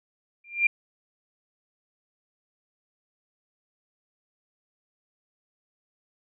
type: tone with exponential growth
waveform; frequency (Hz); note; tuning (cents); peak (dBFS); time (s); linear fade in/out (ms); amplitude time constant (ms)
sine; 2386; D7; +27; -14; 0.44-0.67; 5; 49
effects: none